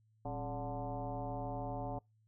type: tone with frequency modulation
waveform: sine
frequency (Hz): 422.7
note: G#4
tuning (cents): +31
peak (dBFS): -37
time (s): 0.25-1.99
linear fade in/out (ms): 5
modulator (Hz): 153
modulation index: 2.9
effects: noise-tail reverb RT60 0.2 s tail -26 dB re dry + added 109 Hz sine -68 dBFS peak until 2.27 s